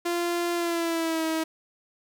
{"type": "tone with pitch glide", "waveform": "sawtooth", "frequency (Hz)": [345.7, 320.7], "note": ["F4", "E4"], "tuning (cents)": [-18, -48], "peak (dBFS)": -21, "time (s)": [0.05, 1.44], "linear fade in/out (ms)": 10, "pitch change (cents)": -130, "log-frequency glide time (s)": [0.54, 1.25], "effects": []}